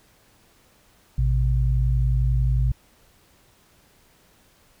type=tone pair together; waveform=sine; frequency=55.87 / 127.1 Hz; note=A1 / C3; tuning=+27 / -50 cents; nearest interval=octave + major second; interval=1423 cents; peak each=-19 / -22 dBFS; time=1.18-2.72 s; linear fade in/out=5 ms; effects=pink hiss -58 dBFS RMS until 4.8 s